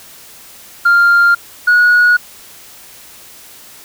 sine tone pair in turn, 1396.9 / 1455.3 Hz, F6 / F#6, 0 / -29 cents, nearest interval minor second, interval 71 cents, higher second, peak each -4 dBFS, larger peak neither, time 0.85-1.35 / 1.67-2.17 s, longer neither, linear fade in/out 10 ms, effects tanh soft clip ceiling -4 dBFS + white hiss -38 dBFS RMS until 3.84 s

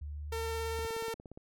sine tone with pitch glide, 73.42 to 75.35 Hz, D2 to D2, 0 to +45 cents, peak -38 dBFS, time 0.01-0.87 s, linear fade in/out 10 ms, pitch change +45 cents, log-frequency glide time 0.12-0.46 s
sawtooth tone with vibrato, 452.8 Hz, A4, 50 cents sharp, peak -31 dBFS, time 0.32-1.14 s, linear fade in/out 5 ms, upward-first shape triangle, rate 18 Hz, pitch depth 13 cents each way
click train, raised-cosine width 2 ms, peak -34 dBFS, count 11, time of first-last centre 0.79-1.375 s, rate 17.1 Hz
effects none

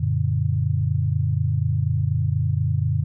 sine chord, Gb augmented, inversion none, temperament equal with one note detuned, 92.5 / 116.54 / 144.89 Hz, Gb2 / Bb2 / D3, 0 / 0 / -23 cents, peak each -23 dBFS, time 0-3.04 s, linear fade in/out 10 ms, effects none

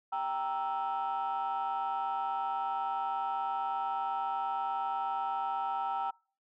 sine chord, E diminished, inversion first, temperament equal, 784 / 932.3 / 1318.5 Hz, G5 / Bb5 / E6, 0 / 0 / 0 cents, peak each -32 / -34 / -36 dBFS, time 0.12-6.11 s, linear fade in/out 10 ms, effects noise-tail reverb RT60 0.4 s tail -26 dB re dry + tanh soft clip ceiling -26 dBFS

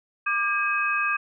sine tone cluster, 1189 / 1616 / 2542 Hz, D6 / G#6 / D#7, +21 / -48 / +36 cents, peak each -26 dBFS, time 0.26-1.17 s, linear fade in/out 10 ms, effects none

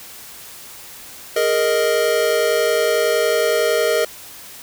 square chord, Ab suspended second, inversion none, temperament equal, 415.3 / 466.2 / 622.3 Hz, Ab4 / Bb4 / Eb5, 0 / 0 / 0 cents, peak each -23 / -19 / -20 dBFS, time 1.36-4.05 s, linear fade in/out 5 ms, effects white hiss -38 dBFS RMS until 4.62 s

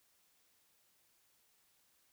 silence, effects white hiss -73 dBFS RMS until 2.12 s

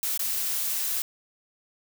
blue noise with dropouts, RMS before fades -28 dBFS, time 0.03-1.02 s, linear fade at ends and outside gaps 1 ms, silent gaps 0.176-0.193 s, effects none

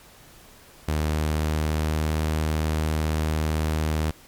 sawtooth tone with pitch glide, 76.8 to 77.87 Hz, D#2 to D#2, -22 to +2 cents, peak -18 dBFS, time 0.88-4.11 s, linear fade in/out 5 ms, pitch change +24 cents, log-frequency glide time 1.01-2.26 s, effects pink hiss -50 dBFS RMS until 4.27 s + MP3 96 kbps

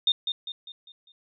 sine tone with echo, 3647 Hz, A#7, 39 cents flat, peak -18 dBFS, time 0.07-0.12 s, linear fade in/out 2 ms, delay 200 ms, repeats 5, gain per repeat -7 dB, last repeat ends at 1.12 s, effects none

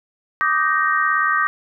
sine chord, Eb major seventh, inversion third, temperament just, 1166.7 / 1244.5 / 1555.6 / 1866.8 Hz, D6 / Eb6 / G6 / Bb6, -12 / 0 / -14 / +2 cents, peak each -21 dBFS, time 0.41-1.47 s, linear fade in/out 0 ms, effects none

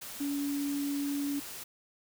sine tone in noise, 284.2 Hz, C#4, 43 cents sharp, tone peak -30 dBFS, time 0.2-1.4 s, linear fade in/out 10 ms, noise white, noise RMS -43 dBFS, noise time 0.01-1.64 s, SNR +10 dB, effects none

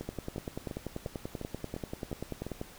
two click trains, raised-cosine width 2 ms, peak -24 / -22 dBFS, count 8 / 27, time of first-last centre 0.01-2.466 / 0.09-2.614 s, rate 2.85 / 10.3 Hz, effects pink hiss -52 dBFS RMS until 2.78 s

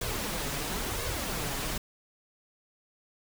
pink noise with flanger, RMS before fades -33 dBFS, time 0.01-1.78 s, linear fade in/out 5 ms, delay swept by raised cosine 1.8 to 7.3 ms, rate 0.98 Hz, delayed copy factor +0.55, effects none

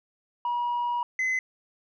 sine tone pair in turn, 962 / 2038 Hz, B5 / C7, -46 / -46 cents, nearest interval octave + minor second, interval 1300 cents, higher second, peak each -23 / -21 dBFS, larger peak second, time 0.45-1.03 / 1.19-1.39 s, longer first, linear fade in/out 2 ms, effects tanh soft clip ceiling -23 dBFS

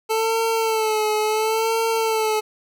25% pulse tone with vibrato, 440 Hz, A4, in tune, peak -15 dBFS, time 0.09-2.41 s, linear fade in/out 20 ms, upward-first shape sine, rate 0.72 Hz, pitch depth 51 cents each way, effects none

